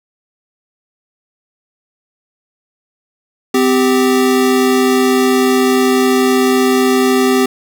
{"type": "tone pair together", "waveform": "square", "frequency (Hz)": [256, 392.1], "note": ["C4", "G4"], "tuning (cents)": [-38, 0], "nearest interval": "perfect fifth", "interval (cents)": 738, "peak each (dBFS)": -13, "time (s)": [3.54, 7.46], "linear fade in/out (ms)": 5, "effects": []}